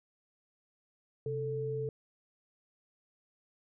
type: tone pair together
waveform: sine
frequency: 131.8 / 440.8 Hz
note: C3 / A4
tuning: +13 / +3 cents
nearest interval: octave + major sixth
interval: 2090 cents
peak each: -37 / -34 dBFS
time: 1.26-1.89 s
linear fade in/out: 2 ms
effects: none